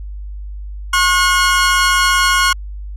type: tone pair together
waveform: sawtooth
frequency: 1082 / 1444.3 Hz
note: C#6 / F#6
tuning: -42 / -42 cents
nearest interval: perfect fourth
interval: 500 cents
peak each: -10 dBFS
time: 0.93-2.53 s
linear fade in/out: 5 ms
effects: added 50 Hz sine -25 dBFS peak until 2.96 s + low-pass 10000 Hz 12 dB/octave